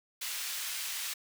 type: high-pass noise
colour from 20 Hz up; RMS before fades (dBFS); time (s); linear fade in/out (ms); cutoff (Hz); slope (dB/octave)
pink; -37; 0.21-1.14; 10; 2300; 12
effects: none